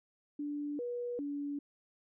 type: tone with pitch steps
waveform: sine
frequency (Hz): 291.9 / 484.3 / 286.8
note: D4 / B4 / D4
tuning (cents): -10 / -34 / -41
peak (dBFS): -35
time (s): 0.39-1.59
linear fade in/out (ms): 5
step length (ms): 400
effects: none